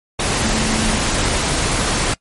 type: tone in noise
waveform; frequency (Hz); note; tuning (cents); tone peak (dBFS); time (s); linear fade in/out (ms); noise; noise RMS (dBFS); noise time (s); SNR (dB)
sine; 220; A3; 0; -20; 0.44-0.96; 5; pink; -18; 0.19-2.14; -5
effects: noise-tail reverb RT60 0.1 s tail -22 dB re dry + MP3 48 kbps